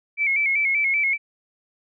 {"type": "tone with vibrato", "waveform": "sine", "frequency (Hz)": 2242, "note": "C#7", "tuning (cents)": 19, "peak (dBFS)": -18, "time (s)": [0.17, 1.18], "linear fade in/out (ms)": 50, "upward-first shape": "square", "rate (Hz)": 5.2, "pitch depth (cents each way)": 58, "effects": []}